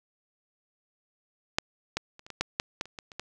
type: clicks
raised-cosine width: 0.2 ms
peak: -6 / -11 / -30 / -29 / -22 / -9 / -9 / -13 / -30 / -22 / -29 / -18 dBFS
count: 12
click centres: 1.585 / 1.97 / 2.194 / 2.265 / 2.303 / 2.41 / 2.599 / 2.811 / 2.856 / 2.988 / 3.118 / 3.196 s
effects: none